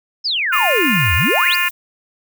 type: exponential two-way sweep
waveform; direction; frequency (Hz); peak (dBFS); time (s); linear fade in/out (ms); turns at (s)
sine; down then up; 5370 to 75 to 5370; -16; 0.24-1.56; 20; 1.15
type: harmonic tone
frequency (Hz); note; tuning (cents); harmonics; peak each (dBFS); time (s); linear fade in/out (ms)
352.8; F4; +18; 3 / 4 / 5 / 6 / 7 / 8; -24 / -25 / -20 / -24 / -19 / -23; 0.52-1.69; 10
type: noise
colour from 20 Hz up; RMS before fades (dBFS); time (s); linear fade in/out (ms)
violet; -27; 0.52-1.71; 20
effects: none